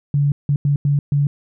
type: tone bursts at uneven times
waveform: sine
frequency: 143.1 Hz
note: D3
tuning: 45 cents flat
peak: -13 dBFS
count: 5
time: 0.14-0.32 / 0.49-0.56 / 0.65-0.76 / 0.85-0.99 / 1.12-1.27 s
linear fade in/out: 2 ms
effects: none